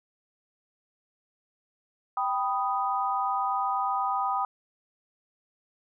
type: chord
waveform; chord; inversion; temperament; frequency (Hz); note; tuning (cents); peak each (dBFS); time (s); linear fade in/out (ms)
sine; G augmented; none; equal; 784 / 987.8 / 1244.5; G5 / B5 / D#6; 0 / 0 / 0; -29 / -30 / -29; 2.17-4.45; 2
effects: none